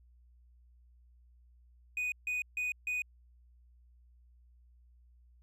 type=tone bursts; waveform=triangle; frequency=2484 Hz; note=D#7; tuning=3 cents flat; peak=-30 dBFS; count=4; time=1.97-3.02 s; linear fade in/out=2 ms; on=150 ms; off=150 ms; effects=added 60 Hz sine -59 dBFS peak until 5.42 s